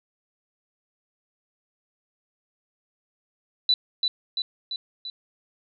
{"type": "tone with echo", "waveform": "sine", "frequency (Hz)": 3973, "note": "B7", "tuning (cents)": 10, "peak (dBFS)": -16, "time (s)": [3.69, 3.74], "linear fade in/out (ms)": 2, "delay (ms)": 340, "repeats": 4, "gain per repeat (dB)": -4, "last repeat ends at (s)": 5.1, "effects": []}